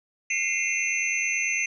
sine tone cluster, 2070 / 2159 / 2439 / 2687 / 6180 Hz, C7 / C#7 / D#7 / E7 / G8, -19 / -46 / -35 / +33 / -26 cents, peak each -30 dBFS, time 0.3-1.66 s, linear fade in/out 5 ms, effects none

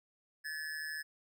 square tone with amplitude modulation, 1719 Hz, A6, 41 cents flat, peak -36 dBFS, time 0.44-1.03 s, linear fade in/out 20 ms, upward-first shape sine, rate 153 Hz, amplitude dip 70%, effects none

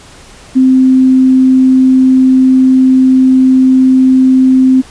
sine tone, 260 Hz, C4, 11 cents flat, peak -3 dBFS, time 0.55-4.82 s, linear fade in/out 20 ms, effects pink hiss -36 dBFS RMS until 4.9 s + resampled to 22050 Hz

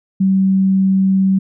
sine tone, 191.6 Hz, G3, 39 cents flat, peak -10 dBFS, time 0.2-1.39 s, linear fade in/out 10 ms, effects none

